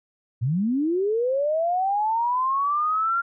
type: linear sweep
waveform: sine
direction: up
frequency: 107.9 to 1396.9 Hz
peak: -20 dBFS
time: 0.41-3.22 s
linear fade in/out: 20 ms
effects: none